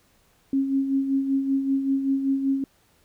sine tone with tremolo, 271.6 Hz, C#4, 35 cents flat, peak -18 dBFS, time 0.53-2.64 s, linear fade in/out 2 ms, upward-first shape sine, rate 5.2 Hz, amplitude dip 55%, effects pink hiss -62 dBFS RMS until 3.04 s

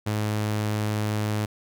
sawtooth tone, 106.2 Hz, G#2, 39 cents sharp, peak -20 dBFS, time 0.06-1.46 s, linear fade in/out 10 ms, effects none

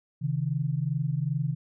sine tone pair together, 134.6 / 157.14 Hz, C3 / D#3, +49 / +17 cents, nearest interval minor third, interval 268 cents, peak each -28 dBFS, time 0.21-1.55 s, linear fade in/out 20 ms, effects none

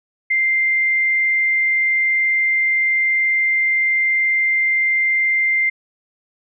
sine tone, 2093 Hz, C7, in tune, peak -14 dBFS, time 0.3-5.7 s, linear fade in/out 10 ms, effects none

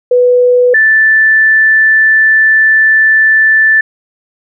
sine tone pair in turn, 493.9 / 1760.1 Hz, B4 / A6, 0 / 0 cents, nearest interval octave + minor seventh, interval 2200 cents, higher second, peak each -4 dBFS, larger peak neither, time 0.11-0.74 / 0.74-3.81 s, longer second, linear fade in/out 5 ms, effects none

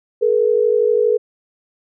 sine tone pair together, 427.6 / 480 Hz, A4 / B4, -49 / -49 cents, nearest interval major second, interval 200 cents, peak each -15 dBFS, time 0.21-1.18 s, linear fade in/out 20 ms, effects none

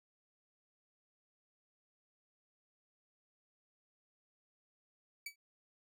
sawtooth tone with exponential decay, 2291 Hz, D7, 44 cents flat, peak -35 dBFS, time 5.26-5.36 s, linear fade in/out 5 ms, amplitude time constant 20 ms, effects none

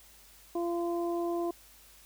harmonic tone, 343.1 Hz, F4, 31 cents flat, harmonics 1 / 2 / 3, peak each -30 / -36 / -42 dBFS, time 0.55-1.51 s, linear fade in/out 5 ms, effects added 50 Hz sine -62 dBFS peak until 2.05 s + white hiss -57 dBFS RMS until 2.05 s

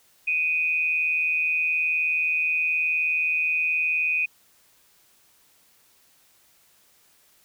sine tone with amplitude modulation, 2489 Hz, D#7, in tune, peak -18 dBFS, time 0.27-4.26 s, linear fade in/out 10 ms, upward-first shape sine, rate 159 Hz, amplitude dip 60%, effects white hiss -60 dBFS RMS until 7.44 s

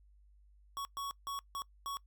square tone bursts at uneven times, 1115 Hz, C#6, 10 cents sharp, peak -38 dBFS, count 5, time 0.77-0.85 / 0.97-1.11 / 1.27-1.39 / 1.55-1.62 / 1.86-1.97 s, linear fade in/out 0 ms, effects noise-tail reverb RT60 0.1 s tail -22 dB re dry + added 50 Hz sine -60 dBFS peak until 2.06 s

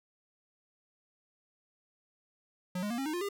square tone with pitch steps, 181.4 / 207.2 / 236.6 / 270.2 / 308.6 / 352.5 / 402.6 Hz, F#3 / G#3 / A#3 / C#4 / D#4 / F4 / G4, -34 / -4 / +26 / -44 / -14 / +16 / +46 cents, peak -33 dBFS, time 2.75-3.289 s, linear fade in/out 5 ms, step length 77 ms, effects none

